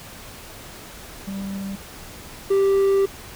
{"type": "tone pair in turn", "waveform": "triangle", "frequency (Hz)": [196, 392], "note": ["G3", "G4"], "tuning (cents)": [0, 0], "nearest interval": "octave", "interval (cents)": 1200, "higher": "second", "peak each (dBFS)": [-25, -13], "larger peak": "second", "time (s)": [[1.27, 1.76], [2.5, 3.06]], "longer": "second", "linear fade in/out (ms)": 10, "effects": ["pink hiss -40 dBFS RMS until 3.35 s"]}